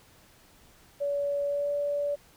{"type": "tone with pitch glide", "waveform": "sine", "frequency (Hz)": [570, 577], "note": ["C#5", "D5"], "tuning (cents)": [48, -31], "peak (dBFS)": -26, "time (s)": [1, 2.16], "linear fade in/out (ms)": 20, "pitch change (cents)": 21, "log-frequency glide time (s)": [1.44, 1.71], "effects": ["pink hiss -58 dBFS RMS until 2.36 s"]}